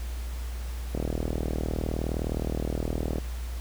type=click train; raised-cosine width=2 ms; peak=-16 dBFS; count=89; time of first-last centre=0.95-3.184 s; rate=39.4 Hz; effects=added 60 Hz sine -31 dBFS peak until 3.6 s + pink hiss -46 dBFS RMS until 3.6 s